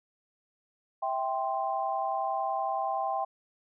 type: chord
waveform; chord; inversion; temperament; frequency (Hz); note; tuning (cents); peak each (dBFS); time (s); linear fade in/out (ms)
sine; C major; first; just; 654.1 / 784.9 / 1046.5; E5 / G5 / C6; -14 / +2 / 0; -34 / -30 / -34; 1.02-3.25; 10
effects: none